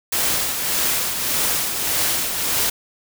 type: noise with tremolo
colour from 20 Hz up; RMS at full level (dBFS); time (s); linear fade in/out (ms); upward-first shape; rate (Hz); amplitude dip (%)
white; -19; 0.12-2.7; 5; triangle; 1.7; 50
effects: none